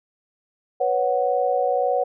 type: chord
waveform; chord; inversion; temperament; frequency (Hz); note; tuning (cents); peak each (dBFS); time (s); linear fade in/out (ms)
sine; B suspended second; none; just; 493.9 / 555.6 / 740.8; B4 / C#5 / F#5; 0 / +4 / +2; -23 / -23 / -22; 0.8-2.04; 10
effects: none